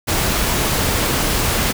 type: noise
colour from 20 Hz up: pink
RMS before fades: -18 dBFS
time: 0.07-1.73 s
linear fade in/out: 20 ms
effects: none